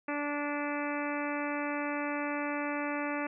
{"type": "harmonic tone", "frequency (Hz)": 291.2, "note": "D4", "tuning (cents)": -15, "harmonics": [1, 2, 3, 4, 5, 6, 7, 8, 9], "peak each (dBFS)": [-35, -38, -40, -41, -42, -43, -43, -44, -45], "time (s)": [0.08, 3.27], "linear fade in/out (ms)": 5, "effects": []}